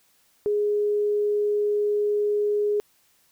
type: tone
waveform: sine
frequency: 415.3 Hz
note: G#4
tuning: in tune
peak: -20 dBFS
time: 0.46-2.8 s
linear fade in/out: 0 ms
effects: white hiss -63 dBFS RMS until 3.31 s